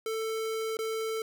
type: tone with dropouts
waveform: square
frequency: 443.7 Hz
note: A4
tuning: 14 cents sharp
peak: -31 dBFS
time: 0.06-1.22 s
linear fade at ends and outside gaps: 2 ms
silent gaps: 0.77-0.789 s
effects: none